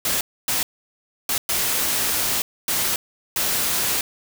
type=noise bursts at uneven times; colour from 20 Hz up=white; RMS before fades=-22 dBFS; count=6; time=0.05-0.21 / 0.48-0.63 / 1.29-1.38 / 1.49-2.42 / 2.68-2.96 / 3.36-4.01 s; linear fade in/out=2 ms; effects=none